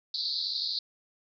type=band-pass noise; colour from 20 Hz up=white; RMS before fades=-32 dBFS; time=0.14-0.79 s; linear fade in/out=2 ms; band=3900 to 4700 Hz; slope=96 dB/octave; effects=none